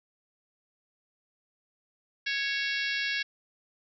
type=harmonic tone with a mistuned harmonic; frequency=554.4 Hz; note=C#5; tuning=in tune; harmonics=3 / 4 / 5 / 6 / 7 / 8 / 9 / 10; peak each=-32 / -34 / -36 / -38 / -39 / -40 / -41 / -42 dBFS; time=2.26-3.23 s; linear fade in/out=10 ms; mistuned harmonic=5; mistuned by=-28 cents; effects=none